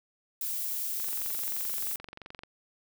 violet noise, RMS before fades -33 dBFS, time 0.41-1.96 s, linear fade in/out 2 ms
click train, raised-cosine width 0.3 ms, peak -27 dBFS, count 34, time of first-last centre 1-2.435 s, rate 23 Hz
effects none

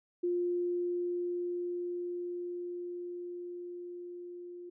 sine tone with level ramp, 352.2 Hz, F4, 15 cents sharp, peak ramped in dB -28 to -43 dBFS, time 0.23-4.7 s, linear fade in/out 10 ms, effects none

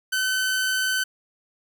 sawtooth tone, 1522 Hz, F#6, 48 cents sharp, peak -18 dBFS, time 0.12-1.04 s, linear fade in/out 10 ms, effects none

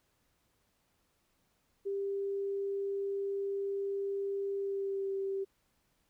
sine tone with pitch glide, 396.2 to 389.8 Hz, G4 to G4, +18 to -10 cents, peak -32 dBFS, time 1.85-5.45 s, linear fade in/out 20 ms, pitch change -28 cents, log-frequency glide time 4.57-5.13 s, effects pink hiss -75 dBFS RMS until 6.09 s

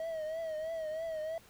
triangle tone with vibrato, 638 Hz, D#5, 43 cents sharp, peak -33 dBFS, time 0-1.38 s, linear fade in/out 2 ms, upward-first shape triangle, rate 3.1 Hz, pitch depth 75 cents each way, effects pink hiss -60 dBFS RMS until 1.49 s

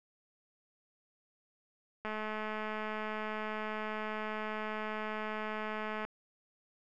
click train, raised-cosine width 0.5 ms, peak -24 dBFS, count 861, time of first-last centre 2.05-6.05 s, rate 215 Hz, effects none

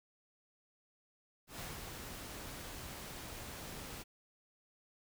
pink noise with ADSR envelope, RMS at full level -44 dBFS, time 1.47-4.04 s, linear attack 130 ms, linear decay 190 ms, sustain -3 dB, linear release 26 ms, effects none

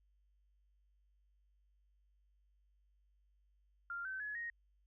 sine tone with pitch steps, 1393 / 1536.7 / 1695.3 / 1870.2 Hz, F6 / G6 / G#6 / A#6, -5 / -35 / +35 / +5 cents, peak -40 dBFS, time 3.9-4.5 s, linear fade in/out 2 ms, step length 150 ms, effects added 50 Hz sine -70 dBFS peak until 4.86 s

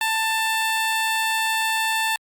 15% pulse tone, 887 Hz, A5, 14 cents sharp, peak -14 dBFS, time 0.01-2.16 s, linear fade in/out 2 ms, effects Opus 48 kbps

